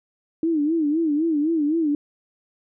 sine tone with vibrato, 311.1 Hz, D#4, in tune, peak -18 dBFS, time 0.43-1.95 s, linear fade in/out 2 ms, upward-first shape sine, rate 3.9 Hz, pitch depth 130 cents each way, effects none

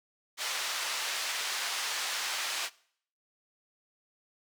white band-pass noise, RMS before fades -34 dBFS, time 0.37-2.7 s, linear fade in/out 50 ms, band 810 to 5300 Hz, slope 12 dB/octave, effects noise-tail reverb RT60 0.6 s tail -22 dB re dry

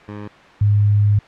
15% pulse / sine tone pair in turn, 103.83 / 103.23 Hz, G#2 / G#2, 0 / -10 cents, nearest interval unison, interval 10 cents, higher first, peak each -23 / -11 dBFS, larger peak second, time 0.08-0.28 / 0.61-1.19 s, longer second, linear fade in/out 5 ms, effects white hiss -43 dBFS RMS until 1.27 s + low-pass 2000 Hz 12 dB/octave

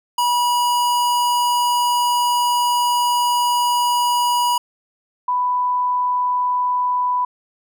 square / sine tone pair in turn, 970 / 992.1 Hz, B5 / B5, -31 / +8 cents, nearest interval unison, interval 39 cents, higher second, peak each -16 dBFS, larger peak neither, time 0.18-4.58 / 5.28-7.25 s, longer first, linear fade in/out 5 ms, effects none

